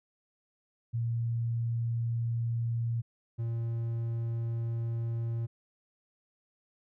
sine / triangle tone pair in turn, 116.54 / 115.73 Hz, A#2 / A#2, 0 / -12 cents, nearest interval unison, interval 12 cents, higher first, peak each -28 dBFS, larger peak neither, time 0.93-3.02 / 3.38-5.47 s, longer neither, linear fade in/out 20 ms, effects none

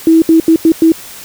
sine tone bursts at uneven times, 324.9 Hz, E4, 25 cents flat, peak -3 dBFS, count 5, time 0.07-0.22 / 0.29-0.4 / 0.48-0.56 / 0.65-0.72 / 0.82-0.92 s, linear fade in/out 2 ms, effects white hiss -31 dBFS RMS until 1.24 s

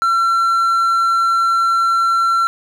triangle tone with hard clipping, 1355 Hz, E6, 47 cents sharp, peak -13 dBFS, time 0.02-2.47 s, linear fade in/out 0 ms, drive 6 dB, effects none

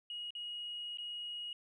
sine tone with dropouts, 2891 Hz, F#7, 41 cents flat, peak -39 dBFS, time 0.1-1.53 s, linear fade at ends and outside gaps 2 ms, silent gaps 0.306-0.351 / 0.973-0.984 s, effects tanh soft clip ceiling -35 dBFS

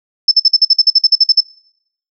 sine tone bursts, 5274 Hz, E8, in tune, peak -4 dBFS, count 14, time 0.28-1.406 s, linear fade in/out 5 ms, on 34 ms, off 50 ms, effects noise-tail reverb RT60 0.7 s tail -23 dB re dry

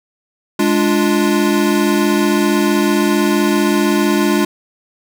square chord, D diminished, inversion second, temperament equal, 207.7 / 293.7 / 349.2 Hz, Ab3 / D4 / F4, 0 / 0 / 0 cents, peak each -17 dBFS, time 0.59-4.45 s, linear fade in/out 5 ms, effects none

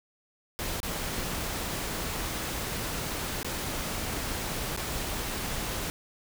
pink noise with dropouts, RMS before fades -33 dBFS, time 0.59-5.9 s, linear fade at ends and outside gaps 0 ms, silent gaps 0.802-0.831 / 3.43-3.446 / 4.764-4.774 s, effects none

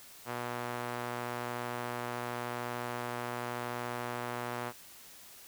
sawtooth tone with band-pass filter, 120.9 Hz, B2, 36 cents flat, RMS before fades -38 dBFS, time 0.25-4.73 s, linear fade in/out 50 ms, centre 1100 Hz, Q 0.85, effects white hiss -53 dBFS RMS until 5.47 s

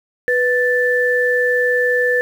sine tone pair together, 493.9 / 1760.1 Hz, B4 / A6, 0 / 0 cents, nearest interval octave + minor seventh, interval 2200 cents, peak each -16 dBFS, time 0.28-2.21 s, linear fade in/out 0 ms, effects 7-bit

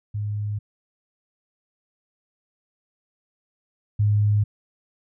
sine tone pair in turn, 104.2 / 104.2 Hz, G#2 / G#2, +6 / +6 cents, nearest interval unison, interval 0 cents, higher neither, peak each -24 / -16 dBFS, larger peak second, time 0.14-0.59 / 3.99-4.44 s, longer neither, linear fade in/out 10 ms, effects none

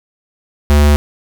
square tone, 73.42 Hz, D2, in tune, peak -7 dBFS, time 0.7-0.96 s, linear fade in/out 0 ms, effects none

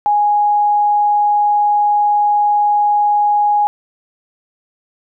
sine tone, 829 Hz, G#5, 3 cents flat, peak -10 dBFS, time 0.06-3.67 s, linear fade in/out 0 ms, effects none

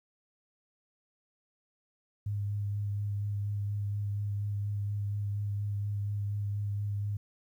sine tone with vibrato, 102.2 Hz, G#2, 27 cents flat, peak -30 dBFS, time 2.26-7.17 s, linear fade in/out 5 ms, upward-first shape sine, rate 4.2 Hz, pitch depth 15 cents each way, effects 11-bit

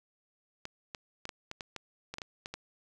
clicks, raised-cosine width 0.2 ms, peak -22 dBFS, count 12, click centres 0.654 / 0.948 / 1.254 / 1.292 / 1.514 / 1.608 / 1.763 / 2.14 / 2.184 / 2.218 / 2.459 / 2.54 s, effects none

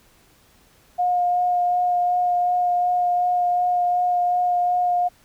sine tone with vibrato, 714 Hz, F5, 38 cents sharp, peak -17 dBFS, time 0.98-5.09 s, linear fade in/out 20 ms, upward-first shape sine, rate 2.7 Hz, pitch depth 11 cents each way, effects pink hiss -56 dBFS RMS until 5.24 s

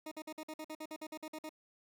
20% pulse tone bursts, 311.1 Hz, D#4, in tune, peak -37 dBFS, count 14, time 0.06-1.493 s, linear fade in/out 5 ms, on 55 ms, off 51 ms, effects none

